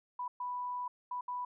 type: tone bursts at uneven times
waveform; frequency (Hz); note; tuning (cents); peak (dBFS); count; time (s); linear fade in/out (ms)
sine; 987.8; B5; 0; -35; 4; 0.19-0.28 / 0.4-0.88 / 1.11-1.21 / 1.28-1.45; 5
effects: none